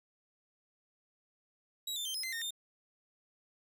sawtooth tone with pitch steps, 3860 / 3556 / 3134 / 5110 / 2069 / 1836 / 3621 Hz, B7 / A7 / G7 / D#8 / C7 / A#6 / A7, -40 / +18 / -1 / +45 / -20 / -27 / +49 cents, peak -33 dBFS, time 1.87-2.507 s, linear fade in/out 5 ms, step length 91 ms, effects none

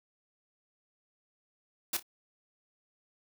white noise with echo, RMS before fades -31 dBFS, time 1.93-1.97 s, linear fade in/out 5 ms, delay 29 ms, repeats 2, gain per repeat -13 dB, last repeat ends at 2.028 s, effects none

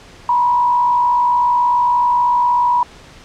sine tone with frequency modulation, 972 Hz, B5, 28 cents flat, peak -11 dBFS, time 0.29-2.83 s, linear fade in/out 2 ms, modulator 56.5 Hz, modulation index 0.5, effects pink hiss -41 dBFS RMS until 3.24 s + low-pass 6000 Hz 12 dB/octave

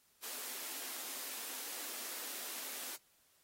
white high-pass noise, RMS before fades -44 dBFS, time 0.22-2.97 s, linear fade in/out 20 ms, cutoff 220 Hz, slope 96 dB/octave, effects white hiss -71 dBFS RMS until 3.43 s + AAC 48 kbps

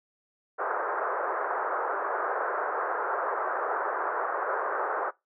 white band-pass noise, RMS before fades -30 dBFS, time 0.58-5.11 s, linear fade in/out 20 ms, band 390 to 1500 Hz, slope 48 dB/octave, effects noise-tail reverb RT60 0.2 s tail -21 dB re dry

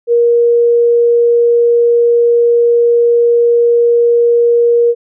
sine tone, 472.6 Hz, A#4, 24 cents sharp, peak -6 dBFS, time 0.07-4.95 s, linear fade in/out 50 ms, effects none

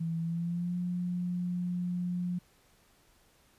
sine tone with pitch glide, 164.9 to 177.76 Hz, E3 to F3, +1 to +31 cents, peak -30 dBFS, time 0-2.39 s, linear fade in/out 10 ms, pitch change +130 cents, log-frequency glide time 0.2-0.76 s, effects pink hiss -65 dBFS RMS until 3.58 s + resampled to 32000 Hz

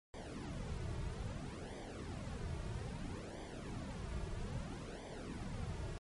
brown noise with flanger, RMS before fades -44 dBFS, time 0.14-5.98 s, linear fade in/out 0 ms, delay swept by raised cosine 0.73 to 3.93 ms, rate 0.61 Hz, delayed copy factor -0.8, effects MP3 48 kbps

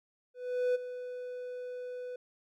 triangle tone with ADSR envelope, 497.3 Hz, B4, 12 cents sharp, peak -23 dBFS, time 0.34-2.16 s, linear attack 410 ms, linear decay 17 ms, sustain -13 dB, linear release 4 ms, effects none

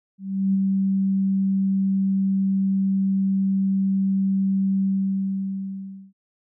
sine tone with ADSR envelope, 193.5 Hz, G3, 22 cents flat, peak -16 dBFS, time 0.18-6.13 s, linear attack 360 ms, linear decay 21 ms, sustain -2 dB, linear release 1300 ms, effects none

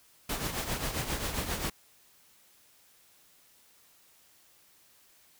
pink noise with tremolo, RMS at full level -31 dBFS, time 0.29-1.7 s, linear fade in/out 5 ms, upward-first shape triangle, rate 7.5 Hz, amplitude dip 65%, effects white hiss -62 dBFS RMS until 5.39 s

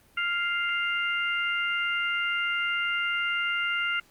harmonic tone, 698.5 Hz, F5, in tune, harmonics 2 / 3 / 4, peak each -28 / -30 / -31 dBFS, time 0.17-4 s, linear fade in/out 5 ms, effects pink hiss -60 dBFS RMS until 4.1 s + Opus 32 kbps

